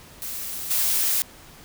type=noise with level steps; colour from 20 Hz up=blue; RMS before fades=-32 / -22 dBFS; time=0.22-1.22 s; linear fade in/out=0 ms; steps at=0.7 s; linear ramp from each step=10 ms; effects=pink hiss -47 dBFS RMS until 1.64 s